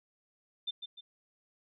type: tone with echo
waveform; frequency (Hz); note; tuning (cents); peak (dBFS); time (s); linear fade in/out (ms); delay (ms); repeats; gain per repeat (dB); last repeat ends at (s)
sine; 3566; A7; +22; -32; 0.67-0.71; 10; 150; 2; -7; 1.01
effects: none